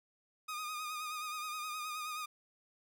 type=tone with vibrato; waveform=sawtooth; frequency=1234 Hz; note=D#6; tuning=15 cents flat; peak=-35 dBFS; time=0.48-2.26 s; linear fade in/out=10 ms; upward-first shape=sine; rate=9.5 Hz; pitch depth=42 cents each way; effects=none